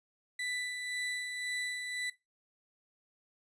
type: tone with tremolo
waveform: 35% pulse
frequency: 1984 Hz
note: B6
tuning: 7 cents sharp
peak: -32 dBFS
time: 0.39-2.1 s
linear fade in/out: 5 ms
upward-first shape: sine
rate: 1.9 Hz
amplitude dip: 40%
effects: noise-tail reverb RT60 0.2 s tail -17 dB re dry + resampled to 22050 Hz